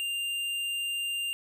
sine tone with hard clipping, 2794 Hz, F7, in tune, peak -31 dBFS, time 0-1.33 s, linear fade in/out 0 ms, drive 10 dB, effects none

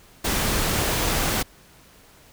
pink noise, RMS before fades -23 dBFS, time 0.24-1.43 s, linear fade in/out 10 ms, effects pink hiss -52 dBFS RMS until 2.32 s

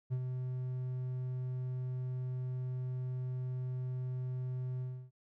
triangle tone with ADSR envelope, 127.3 Hz, C3, 47 cents flat, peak -28 dBFS, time 0.1-5.11 s, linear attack 28 ms, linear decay 60 ms, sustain -5 dB, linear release 300 ms, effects none

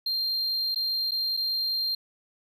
triangle tone with dropouts, 4185 Hz, C8, in tune, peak -24 dBFS, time 0.06-1.95 s, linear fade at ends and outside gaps 5 ms, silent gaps 0.747-0.758 / 1.11-1.117 / 1.368-1.372 s, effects none

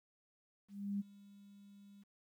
sine tone with ADSR envelope, 200.9 Hz, G3, 43 cents sharp, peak -34 dBFS, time 0.68-2.04 s, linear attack 320 ms, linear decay 22 ms, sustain -22 dB, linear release 19 ms, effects 12-bit

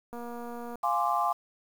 click train, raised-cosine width 1 ms, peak -28 dBFS, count 150, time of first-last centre 0.13-0.756 s, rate 238 Hz
sine chord, D half-diminished seventh, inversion first, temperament equal, 698.5 / 830.6 / 1046.5 / 1174.7 Hz, F5 / Ab5 / C6 / D6, 0 / 0 / 0 / 0 cents, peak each -30 dBFS, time 0.83-1.33 s, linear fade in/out 10 ms
effects 8-bit

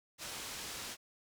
white low-pass noise, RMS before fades -44 dBFS, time 0.18-0.97 s, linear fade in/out 50 ms, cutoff 7500 Hz, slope 12 dB/octave, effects none

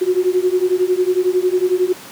sine beating tone pair, 360 / 371 Hz, F#4 / F#4, -47 / +5 cents, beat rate 11 Hz, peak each -16 dBFS, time 0.01-1.93 s, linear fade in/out 10 ms, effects pink hiss -36 dBFS RMS until 2.11 s + high-pass 200 Hz 12 dB/octave

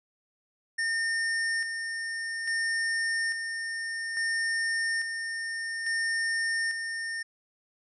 square tone with tremolo, 1820 Hz, A#6, 42 cents flat, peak -27 dBFS, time 0.78-7.23 s, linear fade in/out 10 ms, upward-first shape square, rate 0.59 Hz, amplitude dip 45%, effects resampled to 24000 Hz

